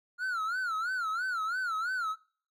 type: tone with vibrato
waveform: triangle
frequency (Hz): 1396.9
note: F6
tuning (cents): 0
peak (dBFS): -28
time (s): 0.18-2.16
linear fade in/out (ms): 50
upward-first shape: sine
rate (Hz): 3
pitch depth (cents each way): 160
effects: noise-tail reverb RT60 0.5 s tail -24 dB re dry